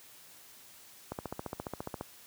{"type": "click train", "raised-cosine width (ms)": 1, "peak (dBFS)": -22, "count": 14, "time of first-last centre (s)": [1.12, 2.01], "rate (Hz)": 14.6, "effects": ["white hiss -55 dBFS RMS until 2.26 s", "high-pass 60 Hz 12 dB/octave"]}